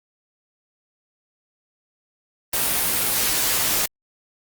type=noise with comb filter; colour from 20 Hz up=white; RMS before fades=-21 dBFS; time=2.53-3.86 s; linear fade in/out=5 ms; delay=15 ms; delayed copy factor=-0.55; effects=Opus 32 kbps